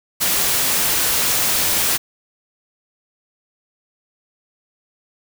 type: noise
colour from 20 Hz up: white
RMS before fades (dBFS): -18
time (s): 0.2-1.98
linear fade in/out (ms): 20
effects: none